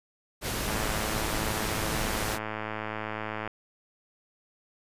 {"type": "noise", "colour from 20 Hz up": "pink", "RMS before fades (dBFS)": -31, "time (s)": [0.41, 2.39], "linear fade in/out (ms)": 50}
{"type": "click train", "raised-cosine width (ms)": 0.5, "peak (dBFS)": -18, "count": 303, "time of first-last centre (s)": [0.68, 3.476], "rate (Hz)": 108}
{"effects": ["resampled to 32000 Hz"]}